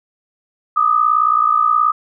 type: tone pair together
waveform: sine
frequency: 1202.3 / 1261 Hz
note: D6 / D#6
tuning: +40 / +23 cents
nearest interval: minor second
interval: 83 cents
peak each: -14 dBFS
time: 0.76-1.92 s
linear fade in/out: 10 ms
effects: none